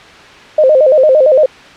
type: tone with vibrato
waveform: sine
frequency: 567 Hz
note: C#5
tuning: 39 cents sharp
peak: -4 dBFS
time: 0.58-1.46 s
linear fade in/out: 5 ms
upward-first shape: square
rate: 8.8 Hz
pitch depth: 140 cents each way
effects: white hiss -35 dBFS RMS until 1.76 s + low-pass 3000 Hz 12 dB/octave